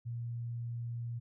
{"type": "tone", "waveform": "sine", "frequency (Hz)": 118.1, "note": "A#2", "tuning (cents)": 23, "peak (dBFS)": -36, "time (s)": [0.05, 1.2], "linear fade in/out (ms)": 20, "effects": []}